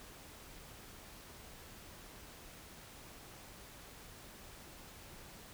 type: silence
effects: pink hiss -54 dBFS RMS until 5.53 s